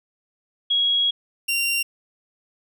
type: tone pair in turn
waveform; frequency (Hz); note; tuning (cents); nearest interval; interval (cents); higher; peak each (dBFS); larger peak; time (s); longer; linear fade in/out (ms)
sine / sawtooth; 3313 / 2766; G#7 / F7; -5 / -17; minor third; 312; first; -17; neither; 0.7-1.11 / 1.48-1.83; first; 10
effects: none